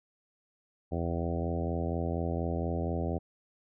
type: harmonic tone with a mistuned harmonic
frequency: 84.2 Hz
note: E2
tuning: 37 cents sharp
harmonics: 1 / 2 / 3 / 4 / 5 / 6 / 7 / 8 / 9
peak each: -33 / -36 / -38 / -39 / -40 / -41 / -41 / -42 / -43 dBFS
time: 0.91-3.19 s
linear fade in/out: 20 ms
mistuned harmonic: 1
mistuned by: -16 cents
effects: none